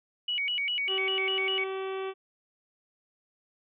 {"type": "tone with vibrato", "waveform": "sine", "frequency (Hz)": 2568, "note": "E7", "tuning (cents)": -46, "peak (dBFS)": -27, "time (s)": [0.28, 1.64], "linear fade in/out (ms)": 5, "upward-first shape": "square", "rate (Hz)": 5, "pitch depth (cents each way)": 230}
{"type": "harmonic tone", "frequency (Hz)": 383.2, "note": "G4", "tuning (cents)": -39, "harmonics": [1, 2, 3, 4, 5, 6, 7, 8, 9], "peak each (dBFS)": [-32, -42, -41, -49, -51, -47, -48, -52, -52], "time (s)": [0.87, 2.14], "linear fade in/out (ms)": 50}
{"effects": []}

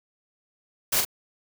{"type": "noise with echo", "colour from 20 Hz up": "white", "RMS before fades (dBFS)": -23, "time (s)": [0.92, 1.01], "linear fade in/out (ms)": 10, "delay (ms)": 41, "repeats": 1, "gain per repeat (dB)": -4, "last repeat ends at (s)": 1.051, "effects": []}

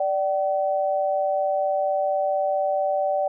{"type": "tone pair together", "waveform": "sine", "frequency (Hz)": [588.3, 764], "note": ["D5", "G5"], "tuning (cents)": [3, -45], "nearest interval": "perfect fourth", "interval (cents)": 452, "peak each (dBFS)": [-22, -24], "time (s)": [0, 3.28], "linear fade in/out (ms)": 5, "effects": []}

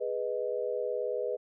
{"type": "chord", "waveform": "sine", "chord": "G# minor", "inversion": "none", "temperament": "equal", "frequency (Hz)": [415.3, 493.9, 622.3], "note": ["G#4", "B4", "D#5"], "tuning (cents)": [0, 0, 0], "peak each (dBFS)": [-35, -32, -36], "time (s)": [0, 1.37], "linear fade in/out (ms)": 20, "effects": []}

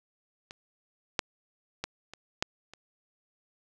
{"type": "clicks", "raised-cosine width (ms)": 0.2, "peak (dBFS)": [-25, -8, -15, -26, -9, -29], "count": 6, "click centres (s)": [0.509, 1.192, 1.84, 2.136, 2.425, 2.736], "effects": []}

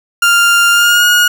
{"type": "tone with pitch glide", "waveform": "30% pulse", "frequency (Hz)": [1396.9, 1441.2], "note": ["F6", "F#6"], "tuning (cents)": [0, -46], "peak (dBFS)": -4, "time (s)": [0.22, 1.28], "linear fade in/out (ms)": 5, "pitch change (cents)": 54, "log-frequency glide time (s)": [0.71, 1.06], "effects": []}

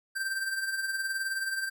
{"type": "tone with tremolo", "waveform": "square", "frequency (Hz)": 1568, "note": "G6", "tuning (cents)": 0, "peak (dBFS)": -28, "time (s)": [0.15, 1.7], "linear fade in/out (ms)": 20, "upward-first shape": "triangle", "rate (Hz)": 19, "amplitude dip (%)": 60, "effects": []}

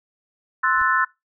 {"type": "chord", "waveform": "sine", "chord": "F# half-diminished seventh", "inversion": "second", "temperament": "equal", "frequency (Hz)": [1046.5, 1318.5, 1480, 1760], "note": ["C6", "E6", "F#6", "A6"], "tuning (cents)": [0, 0, 0, 0], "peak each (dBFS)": -22, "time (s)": [0.63, 1.05], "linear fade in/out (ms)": 10}
{"type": "noise with exponential growth", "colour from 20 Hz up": "brown", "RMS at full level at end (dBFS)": -38, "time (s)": [0.69, 0.82], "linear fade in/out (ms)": 2, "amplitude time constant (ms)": 28}
{"effects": ["noise-tail reverb RT60 0.2 s tail -22 dB re dry"]}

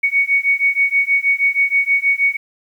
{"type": "beating tone pair", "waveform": "sine", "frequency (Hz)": [2228, 2234.3], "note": ["C#7", "C#7"], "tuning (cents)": [8, 13], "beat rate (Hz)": 6.3, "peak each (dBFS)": -16, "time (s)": [0.03, 2.37], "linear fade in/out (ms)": 10, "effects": ["8-bit"]}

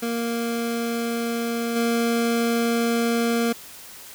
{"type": "tone with level steps", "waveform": "25% pulse", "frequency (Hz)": 233.1, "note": "A#3", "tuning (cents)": 0, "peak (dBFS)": [-20, -16], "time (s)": [0.02, 3.53], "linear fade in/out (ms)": 10, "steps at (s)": 1.75, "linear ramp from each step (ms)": 20, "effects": ["white hiss -42 dBFS RMS until 4.14 s"]}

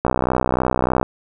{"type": "click train", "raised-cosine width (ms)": 1, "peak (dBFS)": -3, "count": 63, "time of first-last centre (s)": [0.05, 1.029], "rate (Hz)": 63.3, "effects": []}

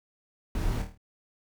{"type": "noise with echo", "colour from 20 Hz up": "brown", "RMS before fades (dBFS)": -29, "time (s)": [0.55, 0.82], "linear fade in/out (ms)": 2, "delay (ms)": 26, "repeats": 6, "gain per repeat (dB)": -5, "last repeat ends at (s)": 0.976, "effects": []}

